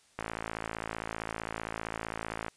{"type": "click train", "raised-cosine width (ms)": 0.5, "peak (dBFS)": -19, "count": 128, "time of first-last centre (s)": [0.19, 2.482], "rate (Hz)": 55.4, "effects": ["white hiss -64 dBFS RMS until 2.56 s", "resampled to 22050 Hz"]}